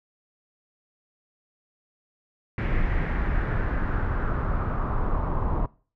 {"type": "noise with low-pass filter sweep", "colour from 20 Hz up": "brown", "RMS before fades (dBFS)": -25, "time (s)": [2.58, 5.66], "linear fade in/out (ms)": 2, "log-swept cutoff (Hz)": [2100, 1000], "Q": 3.3, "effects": ["noise-tail reverb RT60 0.4 s tail -22 dB re dry"]}